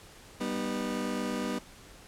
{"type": "chord", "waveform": "30% pulse", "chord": "G augmented", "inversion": "none", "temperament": "just", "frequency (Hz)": [196, 245, 306.2], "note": ["G3", "B3", "D#4"], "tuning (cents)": [0, -14, -28], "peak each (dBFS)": [-33, -31, -35], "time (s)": [0.4, 1.59], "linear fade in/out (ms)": 10, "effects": ["pink hiss -52 dBFS RMS until 2.07 s", "low-pass 11000 Hz 12 dB/octave"]}